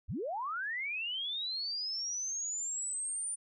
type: linear sweep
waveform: sine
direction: up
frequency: 39.72 to 9300 Hz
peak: -34 dBFS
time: 0.08-3.36 s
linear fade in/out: 20 ms
effects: none